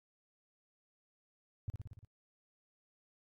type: tone with echo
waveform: sine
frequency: 103.5 Hz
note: G#2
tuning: 5 cents flat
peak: -34 dBFS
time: 1.68-1.7 s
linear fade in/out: 0 ms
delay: 58 ms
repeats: 6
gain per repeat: -3 dB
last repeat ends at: 2.048 s
effects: AAC 64 kbps